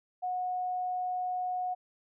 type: tone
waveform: sine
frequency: 730 Hz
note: F#5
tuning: 24 cents flat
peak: -30 dBFS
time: 0.22-1.75 s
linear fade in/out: 20 ms
effects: none